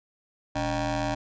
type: ring-modulated tone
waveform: 20% pulse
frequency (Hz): 164.81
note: E3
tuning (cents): 0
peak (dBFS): -18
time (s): 0.55-1.15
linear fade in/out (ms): 10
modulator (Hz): 450
effects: resampled to 16000 Hz